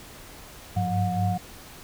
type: tone cluster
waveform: sine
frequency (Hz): 98.4 / 102.5 / 178 / 722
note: G2 / G#2 / F3 / F#5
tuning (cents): +7 / -22 / +33 / -43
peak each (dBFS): -28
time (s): 0.76-1.38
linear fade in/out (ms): 10
effects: pink hiss -45 dBFS RMS until 1.83 s